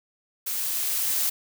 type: noise with level ramp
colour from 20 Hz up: blue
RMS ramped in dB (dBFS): -29 to -24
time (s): 0.46-1.3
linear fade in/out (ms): 10
effects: none